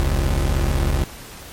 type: tone pair together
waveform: 30% pulse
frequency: 42.45 / 68.9 Hz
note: F1 / C#2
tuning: -48 / -10 cents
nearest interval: minor sixth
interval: 838 cents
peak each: -17 dBFS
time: 0-1.04 s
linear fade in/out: 0 ms
effects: pink hiss -38 dBFS RMS until 1.52 s + MP3 64 kbps